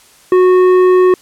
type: tone with tanh clipping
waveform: triangle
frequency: 367 Hz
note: F#4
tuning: 14 cents flat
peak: -7 dBFS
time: 0.32-1.14 s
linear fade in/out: 2 ms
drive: 14 dB
effects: white hiss -45 dBFS RMS until 1.21 s + low-pass 11000 Hz 12 dB/octave